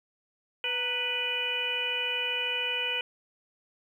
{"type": "harmonic tone with a mistuned harmonic", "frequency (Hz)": 493.9, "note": "B4", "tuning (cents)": 0, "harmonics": [1, 2, 3, 4, 5, 6], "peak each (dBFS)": [-39, -42, -39, -41, -31, -31], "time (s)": [0.64, 3.01], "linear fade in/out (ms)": 2, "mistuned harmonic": 2, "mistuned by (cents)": -96, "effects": ["10-bit"]}